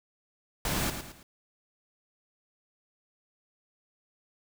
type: noise with echo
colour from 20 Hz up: pink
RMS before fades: -30 dBFS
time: 0.65-0.9 s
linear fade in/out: 2 ms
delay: 110 ms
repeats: 3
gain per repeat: -8 dB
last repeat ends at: 1.23 s
effects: none

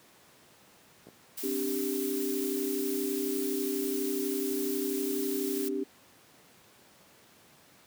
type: clicks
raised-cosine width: 2 ms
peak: -35 dBFS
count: 2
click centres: 1.07 / 1.087 s
type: noise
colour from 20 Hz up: blue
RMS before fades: -38 dBFS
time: 1.37-5.69 s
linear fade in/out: 10 ms
type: chord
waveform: sine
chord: C suspended second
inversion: none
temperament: equal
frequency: 261.6 / 293.7 / 392 Hz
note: C4 / D4 / G4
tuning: 0 / 0 / 0 cents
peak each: -35 / -34 / -32 dBFS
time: 1.43-5.84 s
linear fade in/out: 10 ms
effects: pink hiss -58 dBFS RMS until 7.86 s + high-pass 150 Hz 12 dB/octave

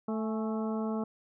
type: harmonic tone with a mistuned harmonic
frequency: 220 Hz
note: A3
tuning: in tune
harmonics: 1 / 2 / 3 / 4 / 5 / 6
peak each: -31 / -37 / -41 / -43 / -45 / -47 dBFS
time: 0.08-1.04 s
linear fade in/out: 5 ms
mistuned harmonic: 4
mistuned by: -61 cents
effects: none

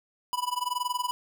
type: tone with amplitude modulation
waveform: square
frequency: 987.8 Hz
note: B5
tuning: in tune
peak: -25 dBFS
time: 0.33-1.11 s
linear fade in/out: 0 ms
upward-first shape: sine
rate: 21.1 Hz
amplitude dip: 90%
effects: none

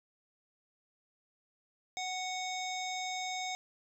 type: harmonic tone with a mistuned harmonic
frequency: 740 Hz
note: F#5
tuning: in tune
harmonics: 1 / 3 / 5 / 7 / 9 / 10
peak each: -38 / -41 / -42 / -49 / -46 / -49 dBFS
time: 1.97-3.55 s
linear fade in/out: 0 ms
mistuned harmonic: 9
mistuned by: -72 cents
effects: 11-bit

